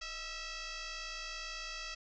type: tone with frequency modulation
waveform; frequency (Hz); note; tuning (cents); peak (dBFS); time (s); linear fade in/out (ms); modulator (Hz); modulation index
sine; 1343; E6; +32; -40; 0.01-1.95; 10; 657; 6.9
effects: none